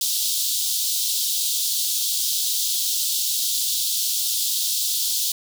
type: high-pass noise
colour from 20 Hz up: pink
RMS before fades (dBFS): -23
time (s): 0.01-5.32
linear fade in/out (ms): 2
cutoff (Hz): 3400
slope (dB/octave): 48
effects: none